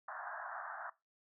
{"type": "band-pass noise", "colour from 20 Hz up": "white", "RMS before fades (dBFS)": -45, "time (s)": [0.08, 0.9], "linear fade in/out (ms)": 5, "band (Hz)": [640, 1700], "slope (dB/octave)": 96, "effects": ["noise-tail reverb RT60 0.2 s tail -17 dB re dry"]}